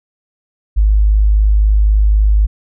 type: tone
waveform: sine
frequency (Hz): 51.91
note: G#1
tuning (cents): 0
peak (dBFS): -7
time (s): 0.76-2.47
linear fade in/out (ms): 20
effects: none